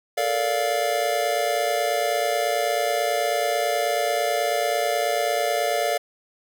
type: chord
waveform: square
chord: Bb major seventh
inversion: third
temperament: just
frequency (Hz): 437 / 466.2 / 582.7 / 699.2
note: A4 / Bb4 / D5 / F5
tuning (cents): -12 / 0 / -14 / +2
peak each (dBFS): -31 / -31 / -26 / -25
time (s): 0.17-5.98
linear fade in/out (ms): 10
effects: none